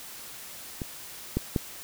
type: clicks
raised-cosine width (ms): 3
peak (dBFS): -19 / -12 / -11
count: 3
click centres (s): 0.818 / 1.37 / 1.562
effects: white hiss -43 dBFS RMS until 1.83 s